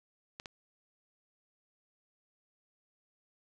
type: clicks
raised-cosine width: 0.2 ms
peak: -25 dBFS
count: 2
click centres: 0.399 / 0.458 s
effects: none